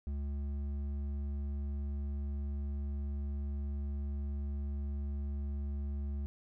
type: tone with hard clipping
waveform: sine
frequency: 70.8 Hz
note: C#2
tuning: 37 cents sharp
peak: -36 dBFS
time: 0.07-6.26 s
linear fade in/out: 0 ms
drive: 7 dB
effects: none